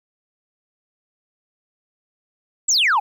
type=exponential sweep; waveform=sine; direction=down; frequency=8080 to 773 Hz; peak=-12 dBFS; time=2.68-3 s; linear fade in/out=10 ms; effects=tanh soft clip ceiling -12 dBFS + 9-bit